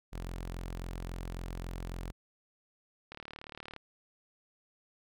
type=tone; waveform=sawtooth; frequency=43.65 Hz; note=F1; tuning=in tune; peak=-34 dBFS; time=0.12-2.12 s; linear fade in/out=20 ms
type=click train; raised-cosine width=0.3 ms; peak=-28 dBFS; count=25; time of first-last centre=3.12-3.763 s; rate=37.3 Hz
effects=none